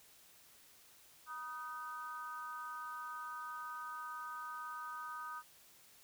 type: tone with amplitude modulation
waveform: sine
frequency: 1242 Hz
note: D#6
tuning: 3 cents flat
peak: -38 dBFS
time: 1.26-5.43 s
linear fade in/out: 50 ms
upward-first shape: sine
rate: 282 Hz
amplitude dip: 100%
effects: white hiss -63 dBFS RMS until 6.03 s